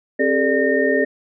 sine tone cluster, 266.4 / 402.3 / 441.5 / 590 / 1832 Hz, C4 / G4 / A4 / D5 / A#6, +31 / +45 / +6 / +8 / -31 cents, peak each -21 dBFS, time 0.19-1.05 s, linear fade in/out 10 ms, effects none

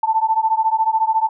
sine beating tone pair, 880 / 894 Hz, A5 / A5, 0 / +27 cents, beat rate 14 Hz, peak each -17 / -18 dBFS, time 0.03-1.29 s, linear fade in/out 5 ms, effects none

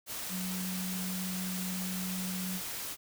sine tone in noise, 185 Hz, F#3, in tune, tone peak -35 dBFS, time 0.29-2.61 s, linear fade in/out 50 ms, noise white, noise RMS -39 dBFS, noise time 0.06-2.97 s, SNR +1 dB, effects none

